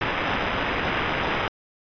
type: noise with sample-and-hold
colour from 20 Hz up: violet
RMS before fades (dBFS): -25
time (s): 0.01-1.48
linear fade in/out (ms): 2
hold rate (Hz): 4410
effects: resampled to 11025 Hz